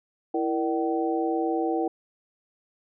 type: tone cluster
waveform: sine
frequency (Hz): 330.5 / 468.6 / 598 / 763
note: E4 / A#4 / D5 / G5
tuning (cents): +5 / +9 / +31 / -47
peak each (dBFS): -26 / -29 / -35 / -29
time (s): 0.34-1.88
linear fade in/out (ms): 5
effects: none